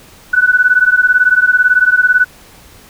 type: beating tone pair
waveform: sine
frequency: 1480 / 1498 Hz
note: F#6 / F#6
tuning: 0 / +21 cents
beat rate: 18 Hz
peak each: -10 dBFS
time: 0.33-2.25 s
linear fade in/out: 10 ms
effects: pink hiss -41 dBFS RMS until 2.89 s